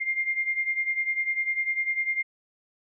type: beating tone pair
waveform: sine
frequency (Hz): 2109 / 2119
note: C7 / C7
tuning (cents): +13 / +21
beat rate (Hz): 10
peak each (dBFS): -26 / -30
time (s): 0-2.23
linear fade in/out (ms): 20
effects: none